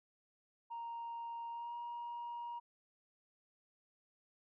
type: tone with pitch glide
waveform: sine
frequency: 932.3 to 948.6 Hz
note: A#5 to A#5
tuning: 0 to +30 cents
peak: -40 dBFS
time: 0.7-2.6 s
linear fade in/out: 20 ms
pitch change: +30 cents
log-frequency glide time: 1.5-1.74 s
effects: tanh soft clip ceiling -39 dBFS